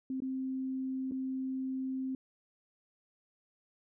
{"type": "tone with dropouts", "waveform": "sine", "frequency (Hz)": 262.4, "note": "C4", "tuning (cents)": 5, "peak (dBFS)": -33, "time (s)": [0.1, 2.15], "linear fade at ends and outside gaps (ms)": 2, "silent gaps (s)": [[0.203, 0.22], [1.112, 1.119]], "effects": []}